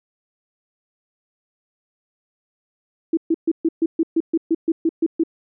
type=tone bursts; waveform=sine; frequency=327.4 Hz; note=E4; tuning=12 cents flat; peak=-14 dBFS; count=13; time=3.13-5.236 s; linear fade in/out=5 ms; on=42 ms; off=130 ms; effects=none